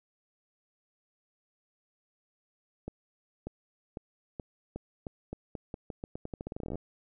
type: accelerating click train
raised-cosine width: 2 ms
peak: -24 dBFS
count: 27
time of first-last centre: 2.88-6.756 s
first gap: 590 ms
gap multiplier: 0.85
effects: none